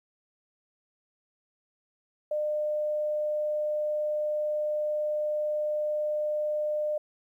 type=tone; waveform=sine; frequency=603 Hz; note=D5; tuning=46 cents sharp; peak=-26 dBFS; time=2.31-6.98 s; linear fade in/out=5 ms; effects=11-bit